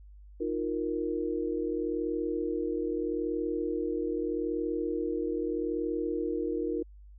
sine chord, Eb suspended second, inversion none, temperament equal with one note detuned, 311.1 / 351.9 / 466.2 Hz, Eb4 / F4 / Bb4, 0 / +13 / 0 cents, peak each -33 dBFS, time 0.4-6.83 s, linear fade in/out 10 ms, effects added 50 Hz sine -48 dBFS peak until 7.18 s

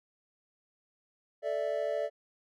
triangle chord, A suspended fourth, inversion none, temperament just, 440 / 586.7 / 660 Hz, A4 / D5 / E5, 0 / -2 / +2 cents, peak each -35 / -30 / -33 dBFS, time 1.42-2.1 s, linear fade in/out 50 ms, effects none

